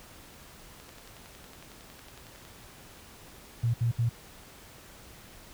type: click train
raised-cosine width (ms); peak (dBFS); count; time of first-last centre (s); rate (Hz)
0.2; -32; 19; 0.8-2.451; 10.9
type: tone bursts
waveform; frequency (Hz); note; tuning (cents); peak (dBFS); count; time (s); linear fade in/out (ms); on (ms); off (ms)
sine; 117.4; A#2; +13; -23; 3; 3.63-4.094; 10; 110; 67
effects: pink hiss -51 dBFS RMS until 5.53 s